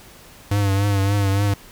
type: tone with vibrato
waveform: square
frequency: 99.7 Hz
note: G2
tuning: 30 cents sharp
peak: -17 dBFS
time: 0.51-1.54 s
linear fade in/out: 5 ms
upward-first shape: triangle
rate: 3.5 Hz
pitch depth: 55 cents each way
effects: pink hiss -45 dBFS RMS until 1.71 s